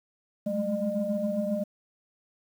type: tone cluster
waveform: sine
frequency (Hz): 193 / 207 / 214.5 / 605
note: G3 / G#3 / A3 / D#5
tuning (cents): -27 / -5 / -44 / -49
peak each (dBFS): -35 / -33 / -30 / -29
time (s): 0.46-1.64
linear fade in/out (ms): 10
effects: tanh soft clip ceiling -17 dBFS + 9-bit